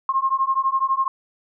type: beating tone pair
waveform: sine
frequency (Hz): 1064 / 1076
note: C6 / C6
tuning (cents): +29 / +48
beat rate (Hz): 12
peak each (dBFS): -21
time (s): 0.09-1.08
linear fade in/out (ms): 2
effects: none